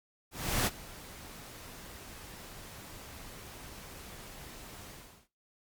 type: noise with ADSR envelope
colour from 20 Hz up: pink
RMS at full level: -28 dBFS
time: 0.31-5.28 s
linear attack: 350 ms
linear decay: 37 ms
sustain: -20 dB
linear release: 400 ms
effects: noise-tail reverb RT60 0.3 s tail -19 dB re dry + Opus 48 kbps

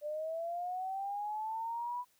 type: linear sweep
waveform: sine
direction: up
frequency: 587.3 to 991 Hz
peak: -35 dBFS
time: 0.01-2.05 s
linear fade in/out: 50 ms
effects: white hiss -71 dBFS RMS until 2.19 s

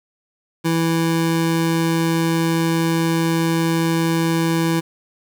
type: tone pair together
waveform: square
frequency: 164.8 / 329.6 Hz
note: E3 / E4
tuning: 0 / 0 cents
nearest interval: octave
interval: 1200 cents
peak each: -20 dBFS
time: 0.64-4.81 s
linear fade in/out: 20 ms
effects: 8-bit

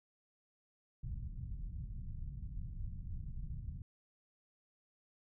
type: low-pass noise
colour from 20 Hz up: pink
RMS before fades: -43 dBFS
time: 1.03-3.82 s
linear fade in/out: 2 ms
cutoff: 140 Hz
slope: 24 dB/octave
effects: none

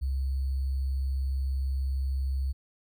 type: tone with sample-and-hold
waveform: sine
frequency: 66.9 Hz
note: C2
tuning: 39 cents sharp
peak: -26 dBFS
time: 0.01-2.53 s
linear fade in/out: 20 ms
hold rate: 4410 Hz
effects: none

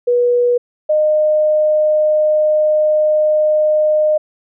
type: tone pair in turn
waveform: sine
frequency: 485.8 / 612.1 Hz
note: B4 / D#5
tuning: -29 / -28 cents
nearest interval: major third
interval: 401 cents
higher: second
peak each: -10 dBFS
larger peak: neither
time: 0.07-0.58 / 0.89-4.18 s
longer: second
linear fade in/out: 10 ms
effects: none

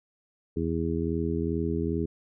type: harmonic tone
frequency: 82.41 Hz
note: E2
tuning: in tune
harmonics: 1 / 2 / 3 / 4 / 5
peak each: -32 / -32 / -32 / -32 / -32 dBFS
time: 0.56-2.06 s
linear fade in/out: 10 ms
effects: none

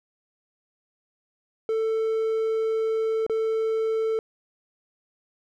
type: tone with dropouts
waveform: triangle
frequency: 443.9 Hz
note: A4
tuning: 15 cents sharp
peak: -20 dBFS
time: 1.69-4.19 s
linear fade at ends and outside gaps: 1 ms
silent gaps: 3.265-3.297 s
effects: none

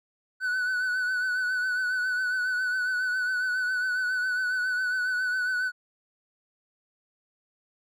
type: tone with vibrato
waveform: triangle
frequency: 1495 Hz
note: F#6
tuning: 17 cents sharp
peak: -23 dBFS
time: 0.4-5.72 s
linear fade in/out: 50 ms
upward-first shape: triangle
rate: 7.3 Hz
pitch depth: 46 cents each way
effects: none

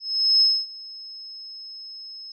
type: tone with ADSR envelope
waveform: sine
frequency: 5180 Hz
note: E8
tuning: 31 cents flat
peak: -13 dBFS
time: 0-2.32 s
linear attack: 410 ms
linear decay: 250 ms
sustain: -23 dB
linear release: 3 ms
effects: none

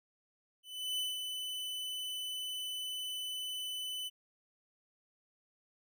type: tone with ADSR envelope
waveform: 45% pulse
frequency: 3006 Hz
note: F#7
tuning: 27 cents sharp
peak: -32 dBFS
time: 0.63-4.1 s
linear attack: 350 ms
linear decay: 180 ms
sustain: -5 dB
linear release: 29 ms
effects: none

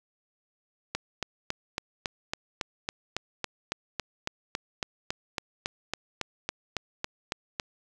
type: click train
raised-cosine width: 0.2 ms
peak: -12 dBFS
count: 25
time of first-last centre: 0.95-7.598 s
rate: 3.61 Hz
effects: none

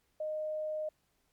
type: tone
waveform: sine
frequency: 617 Hz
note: D#5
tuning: 15 cents flat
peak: -33 dBFS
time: 0.2-0.89 s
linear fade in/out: 5 ms
effects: pink hiss -75 dBFS RMS until 1.32 s + MP3 96 kbps

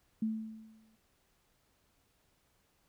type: tone with exponential decay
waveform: sine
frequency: 220 Hz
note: A3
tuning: in tune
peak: -28 dBFS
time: 0.22-0.96 s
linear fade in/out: 5 ms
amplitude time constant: 160 ms
effects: pink hiss -73 dBFS RMS until 2.88 s

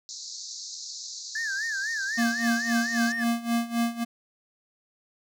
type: band-pass noise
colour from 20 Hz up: white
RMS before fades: -39 dBFS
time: 0.09-3.12 s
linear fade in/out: 0 ms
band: 4000 to 7000 Hz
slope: 96 dB/octave
type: tone with vibrato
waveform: triangle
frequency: 1692 Hz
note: G#6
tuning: 32 cents sharp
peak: -26 dBFS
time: 1.35-3.24 s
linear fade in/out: 5 ms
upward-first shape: sine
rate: 4 Hz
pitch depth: 150 cents each way
type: tone with tremolo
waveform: square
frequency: 233.8 Hz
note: A#3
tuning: 5 cents sharp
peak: -22 dBFS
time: 2.17-4.05 s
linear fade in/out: 20 ms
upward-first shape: sine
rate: 3.8 Hz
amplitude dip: 85%
effects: none

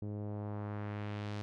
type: tone with low-pass filter sweep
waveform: sawtooth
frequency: 103.8 Hz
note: G#2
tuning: in tune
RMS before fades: -40 dBFS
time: 0.02-1.42 s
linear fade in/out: 0 ms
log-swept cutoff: 380 to 5200 Hz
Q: 1.1
effects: none

